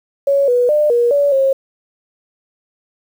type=tone with pitch steps; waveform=sine; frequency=558 / 489.8 / 599 / 476.9 / 571 / 539 Hz; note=C#5 / B4 / D5 / A#4 / D5 / C#5; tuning=+11 / -14 / +34 / +39 / -49 / -49 cents; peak=-10 dBFS; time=0.27-1.53 s; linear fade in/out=5 ms; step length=210 ms; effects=7-bit